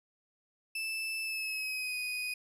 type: tone with pitch glide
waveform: 35% pulse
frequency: 2637 to 2489 Hz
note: E7 to D#7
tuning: 0 to 0 cents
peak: -32 dBFS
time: 0.75-2.34 s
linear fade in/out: 5 ms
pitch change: -100 cents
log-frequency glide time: 1.23-1.97 s
effects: resampled to 32000 Hz